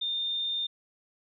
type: tone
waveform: sine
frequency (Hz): 3622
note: A7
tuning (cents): +49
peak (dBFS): -28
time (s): 0.01-0.67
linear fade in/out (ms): 10
effects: none